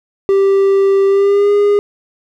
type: tone with pitch glide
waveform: triangle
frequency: 392 to 409.1 Hz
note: G4 to G#4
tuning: 0 to -26 cents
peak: -6 dBFS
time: 0.29-1.79 s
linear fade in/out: 0 ms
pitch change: +74 cents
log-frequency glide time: 1.07-1.51 s
effects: none